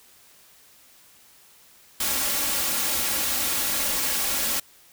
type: noise with comb filter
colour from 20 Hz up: white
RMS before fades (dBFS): -25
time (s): 2-4.6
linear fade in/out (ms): 5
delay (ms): 3.6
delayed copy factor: +0.55
effects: white hiss -54 dBFS RMS until 4.92 s

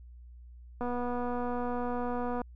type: click train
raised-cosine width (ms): 1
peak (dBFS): -22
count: 393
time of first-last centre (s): 0.81-2.417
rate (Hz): 244
effects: added 60 Hz sine -47 dBFS peak until 2.55 s

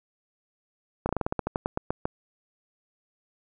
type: slowing click train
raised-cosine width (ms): 1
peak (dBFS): -12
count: 14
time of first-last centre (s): 1.06-2.055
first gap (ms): 31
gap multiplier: 1.14
effects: none

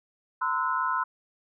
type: tone cluster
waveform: sine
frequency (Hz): 922 / 1027 / 1309 / 1458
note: A#5 / C6 / E6 / F#6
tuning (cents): -19 / -33 / -13 / -26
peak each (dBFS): -35 / -27 / -30 / -32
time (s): 0.41-1.04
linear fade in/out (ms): 10
effects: none

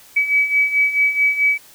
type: beating tone pair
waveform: sine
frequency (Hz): 2280 / 2284.6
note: C#7 / D7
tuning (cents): +48 / -48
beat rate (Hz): 4.6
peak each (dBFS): -20 / -15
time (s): 0.16-1.58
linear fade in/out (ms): 10
effects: white hiss -46 dBFS RMS until 1.74 s

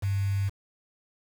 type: tone with quantisation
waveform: sine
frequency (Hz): 98.7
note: G2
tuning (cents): +12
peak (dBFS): -24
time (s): 0.02-0.5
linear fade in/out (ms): 20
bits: 7
effects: none

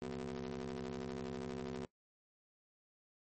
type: ring-modulated tone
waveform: 25% pulse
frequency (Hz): 67.3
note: C2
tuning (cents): +49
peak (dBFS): -34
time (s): 0.02-1.85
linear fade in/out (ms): 0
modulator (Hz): 309
effects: noise-tail reverb RT60 0.1 s tail -21 dB re dry + MP3 32 kbps

